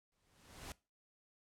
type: noise with exponential growth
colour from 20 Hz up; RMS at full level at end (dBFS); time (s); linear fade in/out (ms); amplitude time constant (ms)
pink; -45; 0.12-0.72; 1; 130
effects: noise-tail reverb RT60 0.3 s tail -21 dB re dry + low-pass 11000 Hz 12 dB/octave